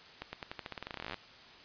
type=accelerating click train; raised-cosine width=0.3 ms; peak=-23 dBFS; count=23; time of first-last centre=0.22-1.143 s; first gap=110 ms; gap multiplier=0.89; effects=white hiss -54 dBFS RMS until 1.64 s + resampled to 11025 Hz